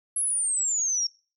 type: exponential sweep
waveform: sine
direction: down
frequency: 11000 to 5480 Hz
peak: -23 dBFS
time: 0.16-1.07 s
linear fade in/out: 5 ms
effects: noise-tail reverb RT60 0.4 s tail -25 dB re dry